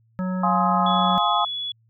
harmonic tone, 184.8 Hz, F#3, 2 cents flat, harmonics 1 / 3 / 5 / 7 / 9, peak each -23 / -34 / -39 / -37 / -43 dBFS, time 0.19-1.18 s, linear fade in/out 0 ms
sine chord, F minor seventh, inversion none, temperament just, 698.5 / 838.1 / 1047.7 / 1257.2 Hz, F5 / Ab5 / C6 / Eb6, 0 / +16 / +2 / +18 cents, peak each -25 / -23 / -24 / -23 dBFS, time 0.43-1.45 s, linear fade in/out 5 ms
sine tone, 3396 Hz, G#7, 38 cents sharp, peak -26 dBFS, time 0.86-1.72 s, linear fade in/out 5 ms
effects added 113 Hz sine -58 dBFS peak until 1.89 s

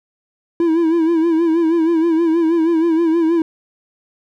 triangle tone with vibrato, 329.6 Hz, E4, in tune, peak -10 dBFS, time 0.6-3.42 s, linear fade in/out 2 ms, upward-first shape sine, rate 6.3 Hz, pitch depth 71 cents each way, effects none

